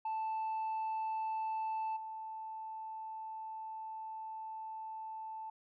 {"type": "tone with level steps", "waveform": "sine", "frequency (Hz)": 880, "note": "A5", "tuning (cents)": 0, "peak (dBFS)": [-32, -41], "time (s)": [0.05, 5.5], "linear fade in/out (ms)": 5, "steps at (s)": 1.96, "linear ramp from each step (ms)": 10, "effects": ["tanh soft clip ceiling -33 dBFS"]}